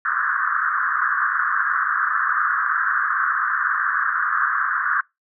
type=band-pass noise; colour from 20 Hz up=white; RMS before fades=-21 dBFS; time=0.05-5.01 s; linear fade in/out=2 ms; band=1100 to 1700 Hz; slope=96 dB/octave; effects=noise-tail reverb RT60 0.2 s tail -25 dB re dry